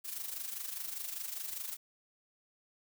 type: noise with amplitude modulation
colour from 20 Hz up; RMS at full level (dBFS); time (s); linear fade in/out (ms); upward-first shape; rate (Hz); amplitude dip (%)
blue; -38; 0.04-1.77; 20; sine; 25; 65
effects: none